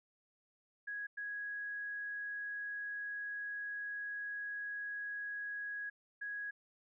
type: tone bursts at uneven times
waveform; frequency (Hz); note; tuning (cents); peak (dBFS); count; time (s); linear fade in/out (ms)
sine; 1661.2; G#6; 0; -39; 3; 0.87-1.07 / 1.17-5.9 / 6.21-6.51; 10
effects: none